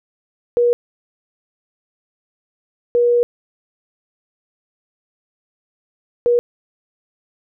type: tone bursts at uneven times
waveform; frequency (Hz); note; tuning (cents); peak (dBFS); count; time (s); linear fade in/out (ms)
sine; 480; B4; -49; -11; 3; 0.57-0.73 / 2.95-3.23 / 6.26-6.39; 0
effects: none